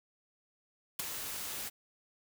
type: noise with ADSR envelope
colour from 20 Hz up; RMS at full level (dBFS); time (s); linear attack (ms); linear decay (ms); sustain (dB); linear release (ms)
white; -32; 0.99-1.7; 6; 13; -8; 25
effects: none